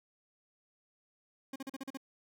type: tone bursts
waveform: 40% pulse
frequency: 269.4 Hz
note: C#4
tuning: 49 cents flat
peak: -38 dBFS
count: 7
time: 1.53-1.973 s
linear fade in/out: 5 ms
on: 29 ms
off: 40 ms
effects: none